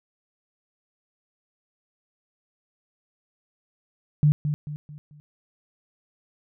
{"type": "tone with echo", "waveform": "sine", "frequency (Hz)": 148.8, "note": "D3", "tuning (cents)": 23, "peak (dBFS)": -14, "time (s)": [4.23, 4.32], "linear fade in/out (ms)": 0, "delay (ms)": 220, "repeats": 4, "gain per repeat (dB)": -8, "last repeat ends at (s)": 5.2, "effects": []}